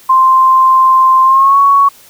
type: tone with pitch glide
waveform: sine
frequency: 1046.5 to 1115.2 Hz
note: C6 to C#6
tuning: 0 to +10 cents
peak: -4 dBFS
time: 0.09-1.89 s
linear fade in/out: 10 ms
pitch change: +110 cents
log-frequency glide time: 1.24-1.58 s
effects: white hiss -41 dBFS RMS until 2.09 s